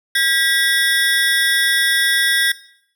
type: ring-modulated tone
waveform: 25% pulse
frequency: 1778 Hz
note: A6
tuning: 18 cents sharp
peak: -7 dBFS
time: 0.15-2.52 s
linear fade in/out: 5 ms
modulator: 164 Hz
effects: noise-tail reverb RT60 0.7 s tail -19 dB re dry